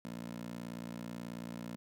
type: tone with high-pass filter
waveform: 15% pulse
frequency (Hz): 58.4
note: A#1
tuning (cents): +4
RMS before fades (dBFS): -44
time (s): 0.05-1.76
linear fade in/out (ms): 0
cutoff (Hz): 210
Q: 1.9
effects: none